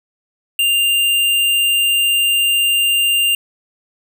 square tone, 2794 Hz, F7, in tune, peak -13 dBFS, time 0.59-3.35 s, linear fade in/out 2 ms, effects none

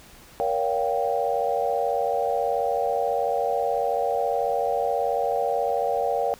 sine chord, G half-diminished seventh, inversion first, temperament just, 470.4 / 564.5 / 705.6 / 784 Hz, Bb4 / Db5 / F5 / G5, +16 / +31 / +18 / 0 cents, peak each -27 dBFS, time 0.4-6.34 s, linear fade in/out 0 ms, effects pink hiss -49 dBFS RMS until 6.39 s

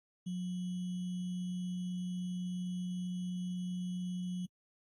sine tone with sample-and-hold, 180.4 Hz, F#3, 44 cents flat, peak -35 dBFS, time 0.26-4.46 s, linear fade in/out 10 ms, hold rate 3150 Hz, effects AAC 32 kbps

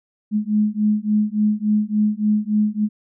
sine beating tone pair, 209.7 / 213.2 Hz, G#3 / G#3, +17 / +46 cents, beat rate 3.5 Hz, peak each -19 dBFS, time 0.31-2.89 s, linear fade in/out 50 ms, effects none

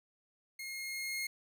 sawtooth tone with level ramp, 2147 Hz, C7, 44 cents sharp, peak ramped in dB -38 to -31 dBFS, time 0.59-1.27 s, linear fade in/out 5 ms, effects none

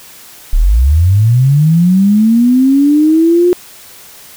sine linear sweep, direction up, 31.95 to 360.5 Hz, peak -5 dBFS, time 0.53-3.53 s, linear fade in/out 0 ms, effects white hiss -36 dBFS RMS until 4.36 s

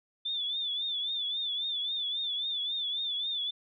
sine tone with vibrato, 3520 Hz, A7, in tune, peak -30 dBFS, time 0.25-3.51 s, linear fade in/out 10 ms, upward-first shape triangle, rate 3.7 Hz, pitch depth 96 cents each way, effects none

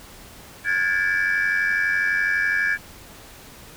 sine tone cluster, 1434 / 1645 / 1737 / 2307 Hz, F6 / G#6 / A6 / D7, +45 / -17 / -23 / -31 cents, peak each -29 / -20 / -23 / -27 dBFS, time 0.64-2.78 s, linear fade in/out 50 ms, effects tanh soft clip ceiling -13 dBFS + pink hiss -44 dBFS RMS until 3.76 s

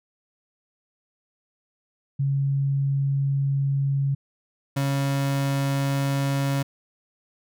sine / 35% pulse tone pair in turn, 138.4 / 138.4 Hz, C#3 / C#3, -2 / -2 cents, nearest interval unison, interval 0 cents, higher neither, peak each -20 dBFS, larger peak neither, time 2.19-4.15 / 4.76-6.63 s, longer first, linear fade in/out 10 ms, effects none

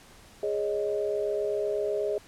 sine chord, Ab suspended fourth, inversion none, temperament equal, 415.3 / 554.4 / 622.3 Hz, Ab4 / Db5 / Eb5, 0 / 0 / 0 cents, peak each -28 / -34 / -31 dBFS, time 0.43-2.18 s, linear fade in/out 2 ms, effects pink hiss -53 dBFS RMS until 2.27 s + low-pass 11000 Hz 12 dB/octave

